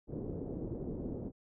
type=low-pass noise; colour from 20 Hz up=white; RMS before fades=-40 dBFS; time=0.07-1.32 s; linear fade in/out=50 ms; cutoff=410 Hz; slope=24 dB/octave; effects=none